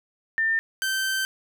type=tone pair in turn; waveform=sine / sawtooth; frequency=1801 / 1551 Hz; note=A6 / G6; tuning=+40 / -19 cents; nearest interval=minor third; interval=259 cents; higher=first; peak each=-20 dBFS; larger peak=neither; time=0.38-0.59 / 0.82-1.25 s; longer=second; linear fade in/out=0 ms; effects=none